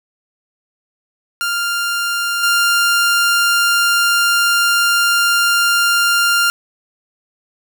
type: tone with level steps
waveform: sawtooth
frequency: 1396.9 Hz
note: F6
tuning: in tune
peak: -13 / -8 dBFS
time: 1.41-6.5 s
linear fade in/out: 0 ms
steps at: 2.43 s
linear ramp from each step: 5 ms
effects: none